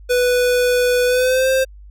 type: tone with pitch glide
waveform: square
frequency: 493.9 to 526.3 Hz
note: B4 to C5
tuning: 0 to +10 cents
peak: -14 dBFS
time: 0.09-1.65 s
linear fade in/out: 20 ms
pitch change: +110 cents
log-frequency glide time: 1.06-1.49 s
effects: added 50 Hz sine -37 dBFS peak until 1.9 s